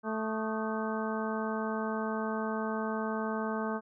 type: harmonic tone with a mistuned harmonic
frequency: 219.5 Hz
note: A3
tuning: 4 cents flat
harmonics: 1 / 2 / 3 / 4 / 5 / 6 / 7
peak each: -34 / -37 / -39 / -40 / -41 / -42 / -42 dBFS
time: 0.03-3.81 s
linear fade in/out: 50 ms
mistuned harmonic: 6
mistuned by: -100 cents
effects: none